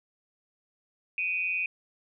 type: tone with amplitude modulation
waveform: sine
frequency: 2489 Hz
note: D#7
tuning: in tune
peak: -23 dBFS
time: 1.18-1.66 s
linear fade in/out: 2 ms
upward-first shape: sine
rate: 181 Hz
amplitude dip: 80%
effects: none